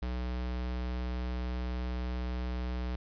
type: tone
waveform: square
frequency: 61.74 Hz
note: B1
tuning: in tune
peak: -33 dBFS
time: 0.02-2.96 s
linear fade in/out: 5 ms
effects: resampled to 11025 Hz + 11-bit